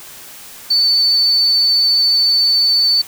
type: tone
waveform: sine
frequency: 4507 Hz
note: C#8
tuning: 28 cents sharp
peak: -10 dBFS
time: 0.7-3.02 s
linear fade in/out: 10 ms
effects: white hiss -36 dBFS RMS until 3.07 s